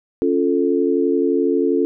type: chord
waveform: sine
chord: Db augmented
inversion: none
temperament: equal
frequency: 277.2 / 349.2 / 440 Hz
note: Db4 / F4 / A4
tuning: 0 / 0 / 0 cents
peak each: -19 dBFS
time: 0.22-1.85 s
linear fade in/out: 0 ms
effects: none